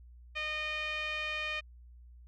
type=tone with low-pass filter; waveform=5% pulse; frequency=613 Hz; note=D#5; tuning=26 cents flat; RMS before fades=-36 dBFS; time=0.35-1.61 s; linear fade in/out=20 ms; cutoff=2500 Hz; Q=3.2; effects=added 60 Hz sine -51 dBFS peak until 2.27 s